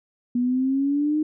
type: exponential sweep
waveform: sine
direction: up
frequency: 241.4 to 310 Hz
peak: -19 dBFS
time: 0.35-1.23 s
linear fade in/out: 5 ms
effects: none